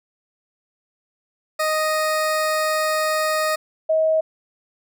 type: tone pair in turn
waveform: 20% pulse / sine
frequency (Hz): 622.3 / 635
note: D#5 / D#5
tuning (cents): 0 / +35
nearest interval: unison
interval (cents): 35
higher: second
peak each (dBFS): -14 / -15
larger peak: first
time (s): 1.59-3.56 / 3.89-4.21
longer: first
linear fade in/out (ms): 10
effects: none